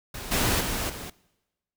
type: noise with level steps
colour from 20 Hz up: pink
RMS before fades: -37 / -24 / -29 / -38 dBFS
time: 0.14-1.1 s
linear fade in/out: 5 ms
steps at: 0.31 / 0.6 / 0.89 s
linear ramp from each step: 10 ms
effects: noise-tail reverb RT60 1.0 s tail -22 dB re dry